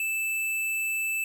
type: tone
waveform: square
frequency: 2637 Hz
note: E7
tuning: in tune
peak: -27 dBFS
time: 0-1.24 s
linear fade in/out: 2 ms
effects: none